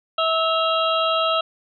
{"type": "harmonic tone with a mistuned harmonic", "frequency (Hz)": 650, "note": "E5", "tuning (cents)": -24, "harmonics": [1, 2, 4, 5, 6], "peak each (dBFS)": [-22, -21, -27, -27, -30], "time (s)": [0.18, 1.41], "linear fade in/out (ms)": 5, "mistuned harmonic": 4, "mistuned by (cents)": 120, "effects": []}